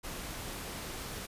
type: noise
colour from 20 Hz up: pink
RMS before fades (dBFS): -41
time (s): 0.03-1.27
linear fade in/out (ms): 20
effects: resampled to 32000 Hz